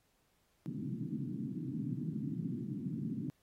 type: band-pass noise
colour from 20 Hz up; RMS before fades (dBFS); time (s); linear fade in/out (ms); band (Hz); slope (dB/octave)
pink; -39; 0.66-3.3; 0; 130 to 300; 48
effects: pink hiss -75 dBFS RMS until 3.42 s + AAC 48 kbps